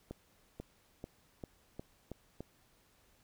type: accelerating click train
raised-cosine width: 2 ms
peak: -29 dBFS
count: 7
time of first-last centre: 0.11-2.406 s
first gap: 490 ms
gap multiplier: 0.9
effects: pink hiss -69 dBFS RMS until 3.23 s